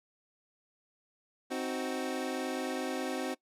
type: chord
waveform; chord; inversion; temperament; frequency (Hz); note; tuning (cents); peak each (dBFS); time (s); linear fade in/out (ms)
25% pulse; C diminished; none; equal; 261.6 / 311.1 / 370; C4 / Eb4 / Gb4; 0 / 0 / 0; -32 / -36 / -34; 1.5-3.35; 20
effects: noise-tail reverb RT60 0.1 s tail -21 dB re dry + low-pass 12000 Hz 12 dB/octave